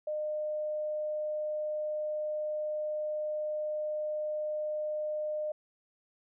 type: tone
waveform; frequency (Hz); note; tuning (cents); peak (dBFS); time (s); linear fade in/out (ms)
sine; 608; D#5; -40; -31; 0.07-5.52; 5
effects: none